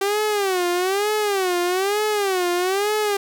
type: tone with vibrato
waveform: sawtooth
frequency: 387.3 Hz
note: G4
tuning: 21 cents flat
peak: -15 dBFS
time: 0.01-3.17 s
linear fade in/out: 5 ms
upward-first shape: sine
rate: 1.1 Hz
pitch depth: 170 cents each way
effects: none